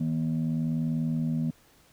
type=tone pair together; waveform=sine; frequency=159.15 / 239.9 Hz; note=D#3 / A#3; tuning=+39 / +50 cents; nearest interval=perfect fifth; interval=711 cents; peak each=-26 / -27 dBFS; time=0-1.51 s; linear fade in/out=10 ms; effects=tanh soft clip ceiling -21 dBFS + pink hiss -60 dBFS RMS until 1.92 s